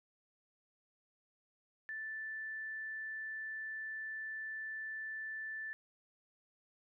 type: tone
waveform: sine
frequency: 1760 Hz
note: A6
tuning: in tune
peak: -40 dBFS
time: 1.89-5.73 s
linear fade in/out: 0 ms
effects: none